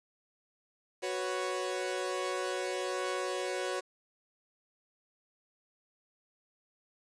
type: chord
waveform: sawtooth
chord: F# suspended fourth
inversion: none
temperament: equal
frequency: 370 / 493.9 / 554.4 Hz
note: F#4 / B4 / C#5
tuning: 0 / 0 / 0 cents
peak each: -32 / -35 / -33 dBFS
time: 1.02-3.81 s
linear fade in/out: 20 ms
effects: resampled to 22050 Hz + 9-bit